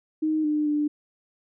sine tone with pitch steps, 311.4 / 301 / 296.8 Hz, D#4 / D4 / D4, +2 / +43 / +18 cents, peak -21 dBFS, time 0.22-0.88 s, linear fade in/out 10 ms, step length 220 ms, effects none

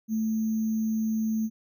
sine tone with sample-and-hold, 220 Hz, A3, in tune, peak -24 dBFS, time 0.08-1.5 s, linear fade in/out 50 ms, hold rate 6300 Hz, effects none

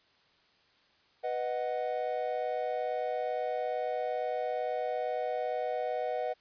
triangle chord, B major, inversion none, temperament equal, 493.9 / 622.3 / 740 Hz, B4 / D#5 / F#5, 0 / 0 / 0 cents, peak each -33 dBFS, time 1.23-6.34 s, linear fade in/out 20 ms, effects white hiss -66 dBFS RMS until 6.4 s + resampled to 11025 Hz

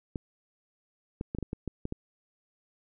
clicks, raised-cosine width 3 ms, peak -20 dBFS, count 9, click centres 0.158 / 1.211 / 1.349 / 1.386 / 1.427 / 1.531 / 1.677 / 1.854 / 1.924 s, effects none

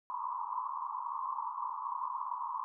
white band-pass noise, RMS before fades -38 dBFS, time 0.1-2.64 s, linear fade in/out 0 ms, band 930 to 1100 Hz, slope 96 dB/octave, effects none

